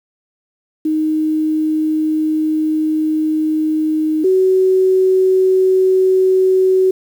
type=tone pair in turn; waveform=sine; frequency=311.1 / 375.6 Hz; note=D#4 / F#4; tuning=0 / +26 cents; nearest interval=minor third; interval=326 cents; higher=second; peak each=-13 / -9 dBFS; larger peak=second; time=0.85-4.24 / 4.24-6.91 s; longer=first; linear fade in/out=5 ms; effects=7-bit